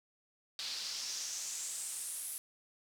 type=noise with band-pass filter sweep; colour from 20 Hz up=pink; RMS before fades=-41 dBFS; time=0.59-2.38 s; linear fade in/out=0 ms; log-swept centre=4200 to 11000 Hz; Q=3.2; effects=none